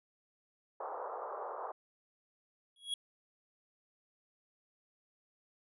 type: band-pass noise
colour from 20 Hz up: white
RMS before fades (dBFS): -42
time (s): 0.8-1.72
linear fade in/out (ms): 5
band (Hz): 420 to 1200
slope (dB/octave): 48
type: tone with exponential growth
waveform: square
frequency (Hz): 3322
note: G#7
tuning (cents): 0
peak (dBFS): -31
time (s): 2.76-2.94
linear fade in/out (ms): 2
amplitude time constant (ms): 39
effects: resampled to 24000 Hz